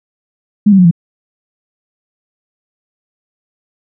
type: tone with pitch steps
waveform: sine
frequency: 207.7 / 193.79 / 180.81 / 168.7 Hz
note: G#3 / G3 / F#3 / E3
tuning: 0 / -20 / -40 / +40 cents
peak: -3 dBFS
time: 0.66-0.912 s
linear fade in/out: 10 ms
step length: 63 ms
effects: none